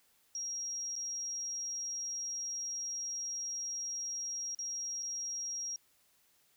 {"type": "tone with dropouts", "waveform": "sine", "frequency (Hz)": 5630, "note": "F8", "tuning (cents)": 13, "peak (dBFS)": -36, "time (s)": [0.35, 5.76], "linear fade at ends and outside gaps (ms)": 1, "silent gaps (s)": [[0.956, 0.962], [4.548, 4.589], [5.025, 5.029]], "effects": ["white hiss -70 dBFS RMS until 6.56 s"]}